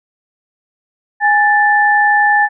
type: tone pair together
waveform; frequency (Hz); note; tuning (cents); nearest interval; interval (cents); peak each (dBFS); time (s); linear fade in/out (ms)
sine; 828.5 / 1760; G#5 / A6; -4 / 0; octave + minor second; 1304; -11; 1.2-2.49; 50
effects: none